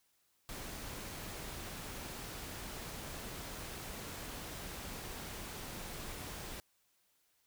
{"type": "noise", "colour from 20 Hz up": "pink", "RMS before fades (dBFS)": -45, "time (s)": [0.49, 6.6], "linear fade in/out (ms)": 0, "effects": ["white hiss -75 dBFS RMS until 7.46 s"]}